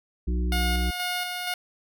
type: harmonic tone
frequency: 61.1 Hz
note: B1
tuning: 18 cents flat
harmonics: 1 / 3 / 5 / 6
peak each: -23 / -33 / -37 / -39 dBFS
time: 0.27-0.91 s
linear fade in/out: 10 ms
type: tone with tremolo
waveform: 10% pulse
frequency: 719 Hz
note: F#5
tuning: 50 cents flat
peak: -18 dBFS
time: 0.52-1.54 s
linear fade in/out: 2 ms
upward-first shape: square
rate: 2.1 Hz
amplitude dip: 35%
effects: none